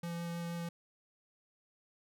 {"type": "tone with vibrato", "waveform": "square", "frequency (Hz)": 170.3, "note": "F3", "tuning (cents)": -43, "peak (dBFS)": -38, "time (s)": [0.03, 0.69], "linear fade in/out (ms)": 5, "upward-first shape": "triangle", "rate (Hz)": 6.3, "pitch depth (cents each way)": 9, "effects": []}